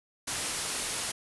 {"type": "low-pass noise", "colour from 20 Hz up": "white", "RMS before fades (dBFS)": -34, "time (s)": [0.27, 1.12], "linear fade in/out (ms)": 10, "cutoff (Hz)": 11000, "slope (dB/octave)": 96, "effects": []}